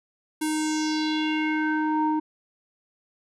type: tone with low-pass filter sweep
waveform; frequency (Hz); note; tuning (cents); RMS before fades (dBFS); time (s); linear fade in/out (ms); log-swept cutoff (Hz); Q
square; 309.4; D#4; -10; -25; 0.41-2.2; 10; 11000 to 740; 3.4
effects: none